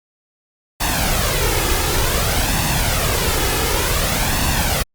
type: noise with flanger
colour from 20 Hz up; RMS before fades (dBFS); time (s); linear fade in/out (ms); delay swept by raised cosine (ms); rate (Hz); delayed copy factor
pink; -18; 0.8-4.83; 10; 1.1 to 2.4; 0.55; +0.55
effects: Opus 48 kbps